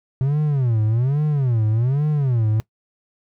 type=tone with vibrato; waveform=triangle; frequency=128 Hz; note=C3; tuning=38 cents flat; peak=-14 dBFS; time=0.21-2.6 s; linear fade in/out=0 ms; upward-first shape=sine; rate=1.2 Hz; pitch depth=300 cents each way; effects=noise-tail reverb RT60 0.1 s tail -21 dB re dry